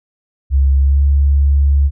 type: tone with pitch glide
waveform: sine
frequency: 68.3 to 70.3 Hz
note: C#2 to C#2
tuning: -25 to +25 cents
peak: -8 dBFS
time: 0.5-1.91 s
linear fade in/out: 50 ms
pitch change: +50 cents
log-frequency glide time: 0.79-1.02 s
effects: none